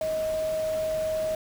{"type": "tone in noise", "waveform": "sine", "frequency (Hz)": 630, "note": "D#5", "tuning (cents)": 21, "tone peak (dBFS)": -25, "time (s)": [0.01, 1.35], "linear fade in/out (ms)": 2, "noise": "pink", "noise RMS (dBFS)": -41, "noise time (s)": [0.01, 1.35], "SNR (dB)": 13, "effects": []}